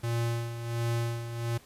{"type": "tone with tremolo", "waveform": "square", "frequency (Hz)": 117.1, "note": "A#2", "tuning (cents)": 8, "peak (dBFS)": -27, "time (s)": [0.03, 1.58], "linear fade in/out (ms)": 10, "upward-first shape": "sine", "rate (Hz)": 1.4, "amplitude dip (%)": 65, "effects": ["pink hiss -56 dBFS RMS until 1.65 s", "resampled to 32000 Hz"]}